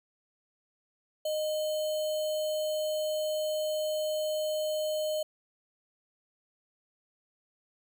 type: tone with sample-and-hold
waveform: sine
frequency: 616 Hz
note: D#5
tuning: 17 cents flat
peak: -28 dBFS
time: 1.25-5.23 s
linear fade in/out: 5 ms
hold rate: 3675 Hz
effects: none